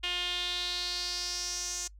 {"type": "tone with band-pass filter sweep", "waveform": "sawtooth", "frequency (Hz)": 355.4, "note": "F4", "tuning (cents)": 30, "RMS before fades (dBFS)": -34, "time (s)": [0.03, 1.88], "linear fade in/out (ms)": 10, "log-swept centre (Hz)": [3000, 6600], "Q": 4.6, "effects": ["noise-tail reverb RT60 0.1 s tail -24 dB re dry", "added 50 Hz sine -49 dBFS peak until 1.99 s"]}